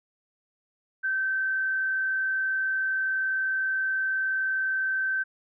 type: tone with frequency modulation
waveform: sine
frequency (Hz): 1547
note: G6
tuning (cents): -23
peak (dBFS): -24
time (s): 1.03-5.24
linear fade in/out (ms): 20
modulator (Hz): 39.3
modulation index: 0.35
effects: none